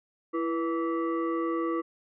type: tone with frequency modulation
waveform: sine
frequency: 333 Hz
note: E4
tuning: 18 cents sharp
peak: -26 dBFS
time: 0.33-1.82 s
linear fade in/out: 20 ms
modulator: 819 Hz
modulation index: 0.96
effects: none